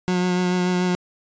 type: tone with vibrato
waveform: 30% pulse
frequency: 180.7 Hz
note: F#3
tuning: 41 cents flat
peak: -16 dBFS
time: 0.08-0.95 s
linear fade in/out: 0 ms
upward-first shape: sine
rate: 6.9 Hz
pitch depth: 16 cents each way
effects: resampled to 16000 Hz